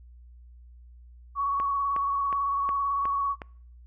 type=tone with vibrato; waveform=sine; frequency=1118 Hz; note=C#6; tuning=14 cents sharp; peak=-24 dBFS; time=1.35-3.36 s; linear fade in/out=50 ms; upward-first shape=square; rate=18 Hz; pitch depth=19 cents each way
type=click train; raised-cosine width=0.5 ms; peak=-21 dBFS; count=6; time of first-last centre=1.6-3.418 s; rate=2.75 Hz
effects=noise-tail reverb RT60 0.6 s tail -26 dB re dry + added 60 Hz sine -47 dBFS peak until 3.86 s